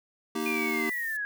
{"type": "chord", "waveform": "square", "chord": "Eb major", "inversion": "second", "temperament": "just", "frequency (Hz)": [233.3, 311.1, 388.9], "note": ["Bb3", "Eb4", "G4"], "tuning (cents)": [2, 0, -14], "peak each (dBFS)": -34, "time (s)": [0.35, 0.9], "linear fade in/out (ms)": 5}
{"type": "noise", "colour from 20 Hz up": "violet", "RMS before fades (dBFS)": -44, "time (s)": [0.4, 1.17], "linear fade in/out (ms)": 5}
{"type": "linear sweep", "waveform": "sine", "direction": "down", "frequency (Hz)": [2438, 1633], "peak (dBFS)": -29, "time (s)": [0.46, 1.25], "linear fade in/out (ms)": 0}
{"effects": []}